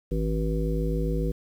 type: harmonic tone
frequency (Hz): 53.6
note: A1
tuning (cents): -45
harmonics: 1 / 3 / 5 / 7 / 9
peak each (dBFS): -26 / -29 / -34 / -34 / -33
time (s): 0.11-1.32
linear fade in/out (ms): 10
effects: 9-bit